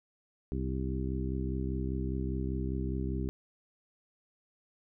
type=harmonic tone with a mistuned harmonic; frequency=65 Hz; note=C2; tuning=11 cents flat; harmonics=1 / 2 / 3 / 4 / 5 / 6; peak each=-34 / -37 / -39 / -40 / -41 / -42 dBFS; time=0.52-3.29 s; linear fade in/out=0 ms; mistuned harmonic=6; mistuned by=+16 cents; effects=none